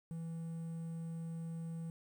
triangle tone with quantisation, 164.81 Hz, E3, in tune, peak -38 dBFS, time 0.11-1.9 s, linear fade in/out 0 ms, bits 11, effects none

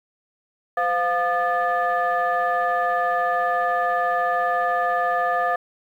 sine tone cluster, 513 / 705 / 1216 / 1741 Hz, C5 / F5 / D#6 / A6, -34 / +16 / -40 / -19 cents, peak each -27 / -21 / -24 / -26 dBFS, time 0.77-5.56 s, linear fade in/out 5 ms, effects tanh soft clip ceiling -11 dBFS + 9-bit

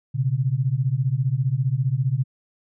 sine beating tone pair, 123.47 / 138.47 Hz, B2 / C#3, 0 / -2 cents, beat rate 15 Hz, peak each -22 dBFS, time 0.14-2.24 s, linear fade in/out 20 ms, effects none

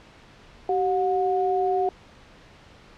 sine tone pair together, 383.1 / 725 Hz, G4 / F#5, -40 / -35 cents, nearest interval major seventh, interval 1105 cents, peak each -23 dBFS, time 0.69-1.89 s, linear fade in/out 2 ms, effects pink hiss -50 dBFS RMS until 2.97 s + low-pass 4000 Hz 12 dB/octave

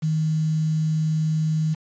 sine tone with quantisation, 156.9 Hz, D#3, 15 cents sharp, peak -19 dBFS, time 0.02-1.75 s, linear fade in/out 20 ms, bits 7, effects resampled to 16000 Hz

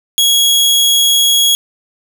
sawtooth tone, 3322 Hz, G#7, in tune, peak -5 dBFS, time 0.18-1.55 s, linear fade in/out 0 ms, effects none

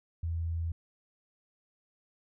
sine tone, 83.1 Hz, E2, 15 cents sharp, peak -30 dBFS, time 0.23-0.72 s, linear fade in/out 5 ms, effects none

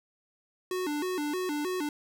square tone with vibrato, 329.6 Hz, E4, in tune, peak -30 dBFS, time 0.71-1.89 s, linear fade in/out 2 ms, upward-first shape square, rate 3.2 Hz, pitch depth 190 cents each way, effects none

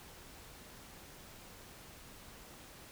silence, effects pink hiss -54 dBFS RMS until 2.91 s

